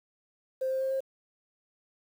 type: tone with pitch steps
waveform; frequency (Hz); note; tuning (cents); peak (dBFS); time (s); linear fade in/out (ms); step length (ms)
sine; 523.3 / 526.9 / 530.6 / 534.3; C5 / C5 / C5 / C5; 0 / +12 / +24 / +36; -26; 0.61-1.006; 10; 99
effects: tanh soft clip ceiling -23 dBFS + 9-bit